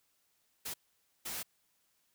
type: noise bursts at uneven times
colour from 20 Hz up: white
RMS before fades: -40 dBFS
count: 2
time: 0.65-0.74 / 1.25-1.43 s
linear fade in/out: 10 ms
effects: white hiss -75 dBFS RMS until 2.14 s